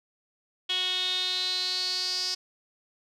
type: tone with band-pass filter sweep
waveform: sawtooth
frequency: 368 Hz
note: F#4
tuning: 9 cents flat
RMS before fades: -29 dBFS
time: 0.69-2.35 s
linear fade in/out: 10 ms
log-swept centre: 3300 to 5000 Hz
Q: 8.4
effects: none